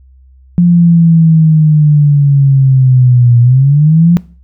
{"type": "linear two-way sweep", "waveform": "sine", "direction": "down then up", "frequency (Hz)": [176, 118.8, 176], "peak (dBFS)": -3, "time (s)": [0.58, 4.17], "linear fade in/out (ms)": 0, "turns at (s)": 3.4, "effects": ["noise-tail reverb RT60 0.4 s tail -21 dB re dry", "added 65 Hz sine -38 dBFS peak until 4.43 s"]}